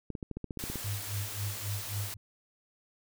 clicks, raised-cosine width 3 ms, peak -24 dBFS, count 11, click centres 0.103 / 0.152 / 0.228 / 0.313 / 0.37 / 0.443 / 0.508 / 0.573 / 0.639 / 0.7 / 0.757 s
white noise, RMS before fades -40 dBFS, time 0.59-2.14 s, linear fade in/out 0 ms
sine tone with tremolo, 101.7 Hz, G#2, 36 cents flat, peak -31 dBFS, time 0.84-2.17 s, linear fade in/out 5 ms, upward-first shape sine, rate 3.7 Hz, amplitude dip 95%
effects none

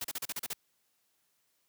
white noise bursts, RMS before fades -36 dBFS, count 8, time 0.01-0.534 s, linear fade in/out 5 ms, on 34 ms, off 36 ms, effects white hiss -75 dBFS RMS until 1.68 s + high-pass 80 Hz 12 dB/octave

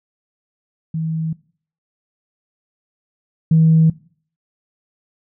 sine tone pair in turn, 160.6 / 160.6 Hz, E3 / E3, -45 / -45 cents, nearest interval unison, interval 0 cents, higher neither, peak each -19 / -8 dBFS, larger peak second, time 0.94-1.33 / 3.51-3.9 s, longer neither, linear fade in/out 5 ms, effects noise-tail reverb RT60 0.5 s tail -21 dB re dry + tanh soft clip ceiling -4 dBFS

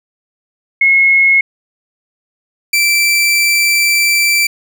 sine / sawtooth tone pair in turn, 2171 / 2337 Hz, C#7 / D7, -37 / -9 cents, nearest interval minor second, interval 128 cents, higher second, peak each -6 dBFS, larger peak neither, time 0.81-1.41 / 2.73-4.47 s, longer second, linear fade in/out 5 ms, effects none

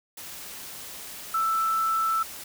sine tone in noise, 1324 Hz, E6, 7 cents sharp, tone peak -22 dBFS, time 1.34-2.23 s, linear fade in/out 5 ms, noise white, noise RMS -40 dBFS, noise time 0.17-2.44 s, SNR +15 dB, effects none

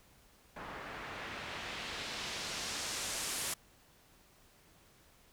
white noise with low-pass filter sweep, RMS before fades -41 dBFS, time 0.56-3.54 s, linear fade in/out 5 ms, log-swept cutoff 1300 to 11000 Hz, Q 1, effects pink hiss -64 dBFS RMS until 5.32 s

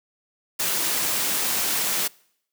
white noise, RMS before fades -24 dBFS, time 0.59-2.08 s, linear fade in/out 10 ms, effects noise-tail reverb RT60 0.7 s tail -25 dB re dry + high-pass 150 Hz 12 dB/octave

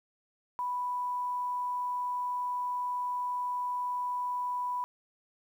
sine tone with quantisation, 987.8 Hz, B5, in tune, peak -30 dBFS, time 0.59-4.84 s, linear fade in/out 0 ms, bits 10, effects none

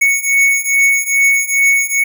square beating tone pair, 2217 / 2219.4 Hz, C#7 / C#7, 0 / +2 cents, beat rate 2.4 Hz, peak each -15 / -13 dBFS, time 0.01-2.04 s, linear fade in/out 10 ms, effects none

